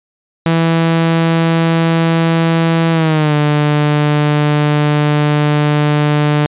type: tone with pitch glide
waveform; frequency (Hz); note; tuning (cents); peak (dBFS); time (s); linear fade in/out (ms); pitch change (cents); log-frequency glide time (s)
sawtooth; 164.81 to 148.54; E3 to D3; 0 to +20; -6; 0.46-6.46; 0; -180; 2.92-3.34
effects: resampled to 8000 Hz